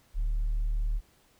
sine tone, 37.53 Hz, D1, 38 cents sharp, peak -23 dBFS, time 0.14-1.01 s, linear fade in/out 50 ms, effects tanh soft clip ceiling -24 dBFS + pink hiss -64 dBFS RMS until 1.39 s

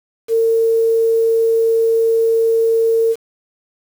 sine tone with quantisation, 453.8 Hz, A#4, 47 cents flat, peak -11 dBFS, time 0.28-3.16 s, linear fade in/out 50 ms, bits 6, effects none

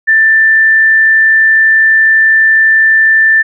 sine tone, 1774 Hz, A6, 14 cents sharp, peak -4 dBFS, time 0.07-3.43 s, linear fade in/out 20 ms, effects none

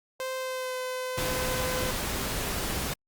sawtooth tone with pitch glide, 520 to 509.9 Hz, C5 to C5, -11 to -45 cents, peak -27 dBFS, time 0.2-1.91 s, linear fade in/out 0 ms, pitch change -34 cents, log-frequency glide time 0.36-0.75 s
pink noise, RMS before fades -31 dBFS, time 1.17-2.94 s, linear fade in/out 10 ms
effects Opus 48 kbps

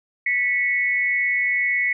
sine tone pair together, 1964 / 2206 Hz, B6 / C#7, -10 / -9 cents, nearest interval major second, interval 201 cents, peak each -21 dBFS, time 0.26-1.93 s, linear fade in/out 5 ms, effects none

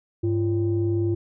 sine tone pair together, 101.86 / 342.2 Hz, G#2 / F4, -33 / -35 cents, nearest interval octave + major sixth, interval 2098 cents, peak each -22 dBFS, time 0.23-1.15 s, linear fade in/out 10 ms, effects tanh soft clip ceiling -14 dBFS

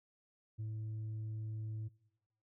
triangle tone with tanh clipping, 109.1 Hz, A2, 14 cents flat, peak -39 dBFS, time 0.58-1.89 s, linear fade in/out 20 ms, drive 7 dB, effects noise-tail reverb RT60 1.0 s tail -23 dB re dry

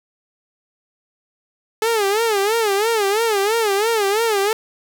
sawtooth tone with vibrato, 426.1 Hz, G#4, 44 cents sharp, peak -12 dBFS, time 1.82-4.53 s, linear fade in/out 2 ms, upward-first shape sine, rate 3 Hz, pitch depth 150 cents each way, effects none

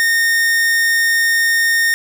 45% pulse tone, 1836 Hz, A#6, 27 cents flat, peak -12 dBFS, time 0-1.94 s, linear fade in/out 0 ms, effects none

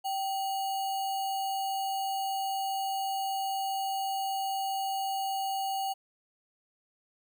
sine tone with sample-and-hold, 777 Hz, G5, 16 cents flat, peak -29 dBFS, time 0.04-5.94 s, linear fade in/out 20 ms, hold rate 3675 Hz, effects none

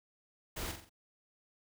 pink noise with echo, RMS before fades -40 dBFS, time 0.56-0.72 s, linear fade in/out 10 ms, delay 44 ms, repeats 4, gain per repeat -6 dB, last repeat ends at 0.896 s, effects none

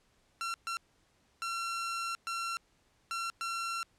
sawtooth tone bursts at uneven times, 1360 Hz, F6, 46 cents flat, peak -30 dBFS, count 6, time 0.41-0.54 / 0.67-0.77 / 1.42-2.15 / 2.27-2.57 / 3.11-3.3 / 3.41-3.83 s, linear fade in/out 0 ms, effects pink hiss -70 dBFS RMS until 3.98 s + low-pass 9000 Hz 12 dB/octave

